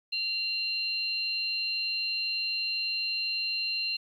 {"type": "tone pair together", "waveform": "sine", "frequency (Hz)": [2766, 4144], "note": ["F7", "C8"], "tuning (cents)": [-17, -17], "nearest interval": "perfect fifth", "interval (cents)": 700, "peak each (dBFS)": [-32, -30], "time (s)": [0.12, 3.97], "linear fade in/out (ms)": 10, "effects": ["10-bit"]}